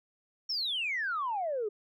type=exponential sweep; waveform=sine; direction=down; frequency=5588 to 400.3 Hz; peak=-29 dBFS; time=0.49-1.69 s; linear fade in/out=10 ms; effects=tanh soft clip ceiling -25 dBFS